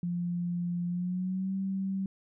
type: tone with pitch glide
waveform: sine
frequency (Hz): 174.61 to 192.63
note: F3 to G3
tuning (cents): 0 to -30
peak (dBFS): -29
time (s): 0.03-2.06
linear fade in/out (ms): 2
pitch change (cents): +170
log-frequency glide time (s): 0.87-1.54
effects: none